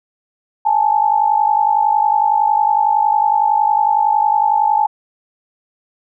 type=tone pair together; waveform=sine; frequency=830.6 / 881.5 Hz; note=G#5 / A5; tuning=0 / +3 cents; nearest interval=minor second; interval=103 cents; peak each=-14 dBFS; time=0.65-4.87 s; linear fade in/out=10 ms; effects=none